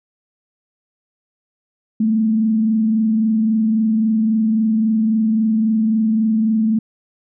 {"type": "tone with frequency modulation", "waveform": "sine", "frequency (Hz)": 220, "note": "A3", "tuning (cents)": 0, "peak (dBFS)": -13, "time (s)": [2, 6.79], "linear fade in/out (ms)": 5, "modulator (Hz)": 23.7, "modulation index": 0.33, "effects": []}